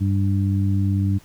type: harmonic tone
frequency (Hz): 98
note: G2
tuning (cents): 0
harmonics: 1 / 2 / 3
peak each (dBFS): -18 / -24 / -28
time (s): 0-1.19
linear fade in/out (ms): 20
effects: pink hiss -52 dBFS RMS until 1.24 s